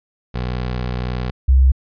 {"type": "tone pair in turn", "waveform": ["20% pulse", "sine"], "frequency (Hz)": [61.74, 65.51], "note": ["B1", "C2"], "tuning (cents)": [0, 3], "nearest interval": "minor second", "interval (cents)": 103, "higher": "second", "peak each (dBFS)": [-16, -8], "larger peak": "second", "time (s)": [[0.34, 1.31], [1.48, 1.72]], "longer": "first", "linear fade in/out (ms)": 10, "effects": ["resampled to 11025 Hz"]}